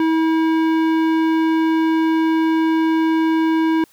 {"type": "tone with tanh clipping", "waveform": "sine", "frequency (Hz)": 322.1, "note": "E4", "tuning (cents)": -40, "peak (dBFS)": -16, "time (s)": [0, 3.84], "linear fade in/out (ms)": 2, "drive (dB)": 16, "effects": ["white hiss -54 dBFS RMS until 3.92 s"]}